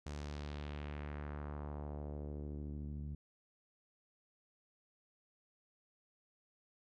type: tone with low-pass filter sweep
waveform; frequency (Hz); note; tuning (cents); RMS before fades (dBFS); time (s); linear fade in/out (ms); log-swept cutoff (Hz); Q
sawtooth; 73.42; D2; 0; -44; 0.06-3.15; 5; 7200 to 170; 1.5
effects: none